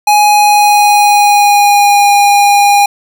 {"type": "tone with pitch glide", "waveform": "square", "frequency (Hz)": [834, 812.6], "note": ["G#5", "G#5"], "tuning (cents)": [7, -38], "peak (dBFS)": -5, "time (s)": [0.07, 2.86], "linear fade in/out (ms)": 5, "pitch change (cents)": -45, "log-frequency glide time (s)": [0.21, 2.11], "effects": []}